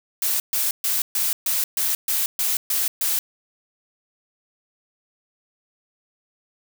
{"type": "noise bursts", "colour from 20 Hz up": "blue", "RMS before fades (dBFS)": -22, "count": 10, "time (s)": [0.22, 3.19], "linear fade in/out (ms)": 2, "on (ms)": 180, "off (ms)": 130, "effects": []}